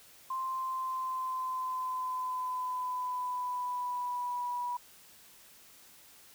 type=tone with pitch glide; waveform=sine; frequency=1046.5 to 976.4 Hz; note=C6 to B5; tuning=0 to -20 cents; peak=-32 dBFS; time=0.3-4.77 s; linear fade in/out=5 ms; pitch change=-120 cents; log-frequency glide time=0.45-4.53 s; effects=white hiss -57 dBFS RMS until 6.34 s